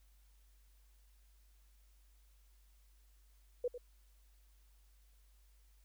sine tone with echo, 490 Hz, B4, 14 cents flat, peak -32 dBFS, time 3.64-3.68 s, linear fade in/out 5 ms, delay 100 ms, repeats 1, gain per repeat -11 dB, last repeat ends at 3.78 s, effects added 50 Hz sine -63 dBFS peak until 5.84 s + white hiss -75 dBFS RMS until 5.84 s

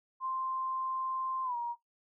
sine tone with pitch glide, 1046.5 to 948.6 Hz, C6 to A#5, 0 to +30 cents, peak -32 dBFS, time 0.2-1.76 s, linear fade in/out 50 ms, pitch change -170 cents, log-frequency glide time 1.44-1.56 s, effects noise-tail reverb RT60 0.2 s tail -22 dB re dry

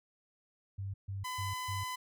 sine tone bursts, 98 Hz, G2, in tune, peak -36 dBFS, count 4, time 0.78-1.84 s, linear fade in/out 10 ms, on 160 ms, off 140 ms
sawtooth tone, 1009 Hz, B5, 37 cents sharp, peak -33 dBFS, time 1.24-1.96 s, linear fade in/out 10 ms
effects none

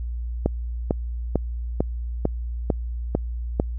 click train, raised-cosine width 2 ms, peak -6 dBFS, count 8, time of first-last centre 0.46-3.599 s, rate 2.23 Hz, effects added 59 Hz sine -26 dBFS peak until 3.78 s

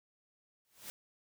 white noise with exponential growth, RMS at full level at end -42 dBFS, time 0.65-0.9 s, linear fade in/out 0 ms, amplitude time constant 53 ms, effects none

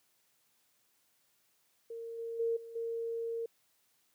sine tone with level steps, 460 Hz, A#4, 23 cents flat, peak -40 / -37 / -29 / -45 / -34 dBFS, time 1.9-3.46 s, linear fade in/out 5 ms, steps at 2.18 / 2.39 / 2.56 / 2.75 s, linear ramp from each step 10 ms, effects white hiss -73 dBFS RMS until 4.14 s + high-pass 80 Hz 12 dB/octave

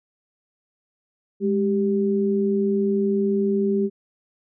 sine tone pair together, 205.9 / 392.2 Hz, G#3 / G4, -15 / +1 cents, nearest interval major seventh, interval 1116 cents, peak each -21 dBFS, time 1.4-3.9 s, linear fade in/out 50 ms, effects none

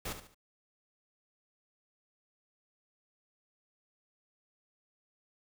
pink noise with echo, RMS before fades -38 dBFS, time 0.05-0.13 s, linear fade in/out 5 ms, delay 72 ms, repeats 3, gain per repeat -9 dB, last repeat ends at 0.346 s, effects none

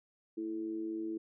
sine tone with amplitude modulation, 329.6 Hz, E4, in tune, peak -32 dBFS, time 0.37-1.18 s, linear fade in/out 10 ms, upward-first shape sine, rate 104 Hz, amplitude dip 65%, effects none

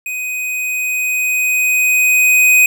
square tone with level ramp, 2500 Hz, D#7, 8 cents sharp, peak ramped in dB -21 to -7 dBFS, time 0.06-2.66 s, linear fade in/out 2 ms, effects none

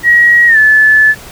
sine tone with pitch glide, 1903 to 1735 Hz, A#6 to A6, +35 to -25 cents, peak -3 dBFS, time 0.03-1.15 s, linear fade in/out 50 ms, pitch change -160 cents, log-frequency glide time 0.47-0.58 s, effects pink hiss -32 dBFS RMS until 1.31 s

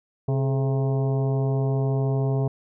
harmonic tone with a mistuned harmonic, 133.5 Hz, C3, 35 cents sharp, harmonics 1 / 2 / 3 / 4 / 5 / 6 / 7 / 8, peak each -21 / -33 / -29 / -40 / -34 / -42 / -43 / -47 dBFS, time 0.28-2.48 s, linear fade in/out 5 ms, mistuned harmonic 3, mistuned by +61 cents, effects none

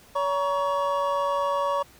triangle tone cluster, 566 / 946 / 1122 Hz, C#5 / A#5 / C#6, +36 / +25 / +21 cents, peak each -24 / -27 / -25 dBFS, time 0.15-1.83 s, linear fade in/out 10 ms, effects pink hiss -53 dBFS RMS until 1.99 s

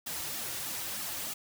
white noise with flanger, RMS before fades -37 dBFS, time 0.06-1.34 s, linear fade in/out 10 ms, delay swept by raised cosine 1.9 to 4.9 ms, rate 3.2 Hz, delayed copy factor -0.85, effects none

